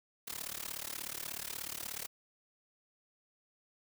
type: noise with amplitude modulation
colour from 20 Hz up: white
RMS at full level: -38 dBFS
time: 0.27-2.07 s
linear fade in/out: 10 ms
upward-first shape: sine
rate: 36.6 Hz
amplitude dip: 95%
effects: none